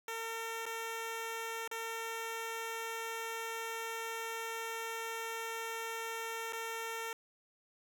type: tone with dropouts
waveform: 10% pulse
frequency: 454 Hz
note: A#4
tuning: 46 cents flat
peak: -30 dBFS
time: 0.08-7.13 s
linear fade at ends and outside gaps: 2 ms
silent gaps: 0.656-0.663 / 1.677-1.713 / 6.525-6.531 s
effects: none